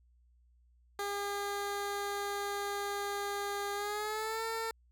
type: tone with pitch glide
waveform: 15% pulse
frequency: 404.2 to 451.1 Hz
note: G#4 to A4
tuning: -47 to +43 cents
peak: -28 dBFS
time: 0.99-4.71 s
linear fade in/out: 2 ms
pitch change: +190 cents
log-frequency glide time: 3.74-4.43 s
effects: added 60 Hz sine -63 dBFS peak until 4.91 s